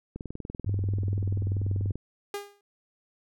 click train, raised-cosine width 3 ms, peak -23 dBFS, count 38, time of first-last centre 0.16-1.956 s, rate 20.6 Hz
sine tone with vibrato, 98 Hz, G2, in tune, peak -25 dBFS, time 0.66-1.92 s, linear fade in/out 10 ms, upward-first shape triangle, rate 4.5 Hz, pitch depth 22 cents each way
sawtooth tone with exponential decay, 405.9 Hz, G#4, 40 cents flat, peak -25 dBFS, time 2.34-2.61 s, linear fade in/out 2 ms, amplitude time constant 58 ms
effects none

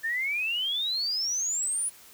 sine exponential sweep, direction up, 1762 to 10000 Hz, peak -26 dBFS, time 0.03-1.9 s, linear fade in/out 20 ms, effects white hiss -52 dBFS RMS until 2.13 s

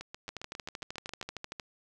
two click trains, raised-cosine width 0.2 ms, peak -24 / -21 dBFS, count 10 / 18, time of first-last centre 0.01-1.228 / 0.29-1.598 s, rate 7.39 / 13 Hz, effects none

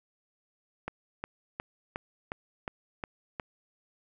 click train, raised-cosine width 0.5 ms, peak -19 dBFS, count 8, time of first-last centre 0.88-3.398 s, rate 2.78 Hz, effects none

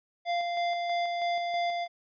square tone with tremolo, 694 Hz, F5, 11 cents flat, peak -27 dBFS, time 0.25-1.88 s, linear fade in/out 50 ms, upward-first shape square, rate 3.1 Hz, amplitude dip 30%, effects resampled to 11025 Hz

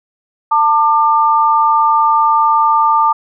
sine tone pair together, 895 / 1194.7 Hz, A5 / D6, +29 / +29 cents, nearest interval perfect fourth, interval 500 cents, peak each -11 dBFS, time 0.51-3.13 s, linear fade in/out 10 ms, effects none

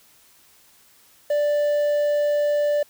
triangle tone with quantisation, 588 Hz, D5, 2 cents sharp, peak -16 dBFS, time 1.3-2.83 s, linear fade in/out 5 ms, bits 7, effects white hiss -55 dBFS RMS until 2.89 s

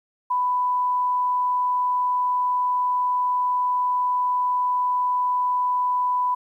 sine tone, 994 Hz, B5, 11 cents sharp, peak -19 dBFS, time 0.3-6.35 s, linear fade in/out 10 ms, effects 10-bit

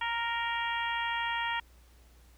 harmonic tone, 466.2 Hz, A#4, in tune, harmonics 2 / 3 / 4 / 5 / 6 / 7, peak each -33 / -39 / -35 / -40 / -40 / -41 dBFS, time 0.01-1.6 s, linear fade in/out 5 ms, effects added 60 Hz sine -56 dBFS peak until 2.37 s + pink hiss -64 dBFS RMS until 2.37 s

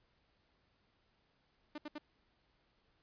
sawtooth tone bursts, 299 Hz, D4, 31 cents sharp, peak -38 dBFS, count 3, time 1.75-1.983 s, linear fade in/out 5 ms, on 31 ms, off 70 ms, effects pink hiss -75 dBFS RMS until 3.02 s + resampled to 11025 Hz

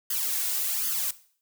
blue noise with flanger, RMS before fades -28 dBFS, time 0.1-1.11 s, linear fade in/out 5 ms, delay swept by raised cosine 0.62 to 2.82 ms, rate 1.3 Hz, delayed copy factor +0.9, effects noise-tail reverb RT60 0.5 s tail -17 dB re dry

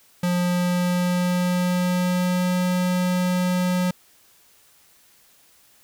square tone with pitch glide, 177.5 to 180.92 Hz, F3 to F#3, +28 to -39 cents, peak -20 dBFS, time 0.23-3.91 s, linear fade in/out 5 ms, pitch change +33 cents, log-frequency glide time 0.36-2.57 s, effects white hiss -56 dBFS RMS until 5.83 s

